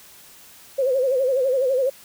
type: tone with vibrato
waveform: sine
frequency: 523.3 Hz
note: C5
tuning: in tune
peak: -17 dBFS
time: 0.78-1.9 s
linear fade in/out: 10 ms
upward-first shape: sine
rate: 12 Hz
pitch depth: 95 cents each way
effects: white hiss -47 dBFS RMS until 2.04 s